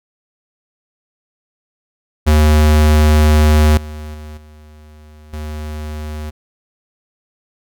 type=tone with level steps; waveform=square; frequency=76.2 Hz; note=D#2; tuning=36 cents flat; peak=-8 / -27 / -30 / -39 / -24 dBFS; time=2.26-6.31 s; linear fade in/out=20 ms; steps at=3.77 / 4.14 / 4.37 / 5.33 s; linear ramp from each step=5 ms; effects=none